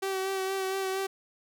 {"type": "tone with vibrato", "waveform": "sawtooth", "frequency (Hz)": 383.4, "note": "G4", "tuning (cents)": -38, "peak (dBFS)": -25, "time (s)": [0.02, 1.07], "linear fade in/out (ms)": 10, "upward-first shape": "sine", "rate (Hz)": 4.3, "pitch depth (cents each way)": 23, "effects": []}